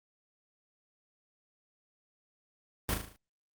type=noise with echo; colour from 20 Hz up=pink; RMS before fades=-31 dBFS; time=2.89-2.94 s; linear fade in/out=0 ms; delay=37 ms; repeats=6; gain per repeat=-5 dB; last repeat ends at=3.162 s; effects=Opus 32 kbps